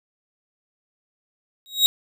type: tone with exponential growth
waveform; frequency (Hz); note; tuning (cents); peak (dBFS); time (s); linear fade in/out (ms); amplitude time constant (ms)
40% pulse; 3800; A#7; +33; -8; 1.66-1.86; 0; 42
effects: none